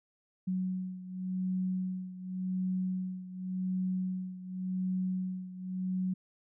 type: beating tone pair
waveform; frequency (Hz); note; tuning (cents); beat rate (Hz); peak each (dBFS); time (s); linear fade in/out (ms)
sine; 185 / 185.89; F#3 / F#3; 0 / +8; 0.89; -33 / -37; 0.47-6.14; 10
effects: none